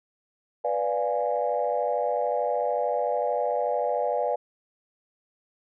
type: chord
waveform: sine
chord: B diminished seventh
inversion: none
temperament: equal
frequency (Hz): 493.9 / 587.3 / 698.5 / 830.6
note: B4 / D5 / F5 / Ab5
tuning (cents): 0 / 0 / 0 / 0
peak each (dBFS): -28 / -27 / -29 / -30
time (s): 0.64-4.36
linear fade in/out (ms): 10
effects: tanh soft clip ceiling -13 dBFS